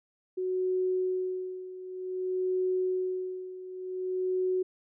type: tone with tremolo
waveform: sine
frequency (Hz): 370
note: F#4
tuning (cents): 0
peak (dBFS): -25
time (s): 0.37-4.63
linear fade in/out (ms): 10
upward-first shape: sine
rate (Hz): 0.54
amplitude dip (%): 80
effects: none